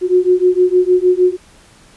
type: beating tone pair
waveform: sine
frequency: 360.4 / 366.9 Hz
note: F#4 / F#4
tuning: -45 / -15 cents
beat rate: 6.5 Hz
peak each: -12 dBFS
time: 0.01-1.37 s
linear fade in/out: 50 ms
effects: pink hiss -46 dBFS RMS until 1.96 s + resampled to 24000 Hz